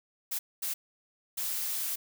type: noise bursts at uneven times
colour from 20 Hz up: blue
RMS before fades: -33 dBFS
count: 3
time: 0.31-0.39 / 0.62-0.74 / 1.37-1.96 s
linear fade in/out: 10 ms
effects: none